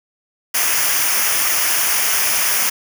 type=noise with comb filter; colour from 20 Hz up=white; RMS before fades=-17 dBFS; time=0.54-2.7 s; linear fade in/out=10 ms; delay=0.25 ms; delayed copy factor=-0.7; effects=none